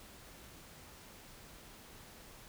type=silence; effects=pink hiss -55 dBFS RMS until 2.48 s